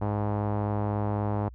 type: tone with low-pass filter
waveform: sawtooth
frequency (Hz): 103.83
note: G#2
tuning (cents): 0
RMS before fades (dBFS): -28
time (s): 0.01-1.49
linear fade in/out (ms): 10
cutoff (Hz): 890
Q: 2
effects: added 60 Hz sine -43 dBFS peak until 1.54 s